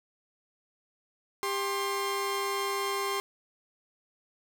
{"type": "tone pair together", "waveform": "sawtooth", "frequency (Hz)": [397.4, 1061], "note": ["G4", "C6"], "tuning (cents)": [24, 24], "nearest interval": "octave + perfect fourth", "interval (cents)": 1700, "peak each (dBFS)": -28, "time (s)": [1.43, 3.2], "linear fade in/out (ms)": 0, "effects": []}